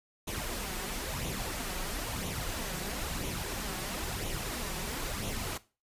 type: noise with flanger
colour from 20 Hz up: pink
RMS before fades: -36 dBFS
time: 0.27-5.58 s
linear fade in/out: 10 ms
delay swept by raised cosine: 0.3 to 5.5 ms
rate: 1 Hz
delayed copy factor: +0.55
effects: noise-tail reverb RT60 0.3 s tail -17 dB re dry + resampled to 32000 Hz